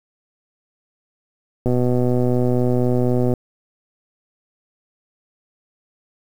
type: click train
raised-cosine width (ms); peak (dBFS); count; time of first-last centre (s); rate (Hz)
2; -7; 209; 1.66-3.337; 124
effects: 7-bit